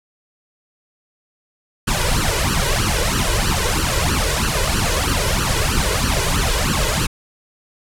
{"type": "noise with flanger", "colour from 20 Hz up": "pink", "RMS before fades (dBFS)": -18, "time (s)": [1.87, 7.07], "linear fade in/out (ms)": 10, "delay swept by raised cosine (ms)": [0.67, 2.07], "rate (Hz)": 3.1, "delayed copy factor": 0.95, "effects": ["low-pass 11000 Hz 12 dB/octave"]}